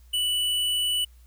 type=tone with hard clipping; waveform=triangle; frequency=2964 Hz; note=F#7; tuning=2 cents sharp; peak=-24 dBFS; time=0.13-1.05 s; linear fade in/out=10 ms; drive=15 dB; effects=added 60 Hz sine -49 dBFS peak until 1.26 s + white hiss -64 dBFS RMS until 1.26 s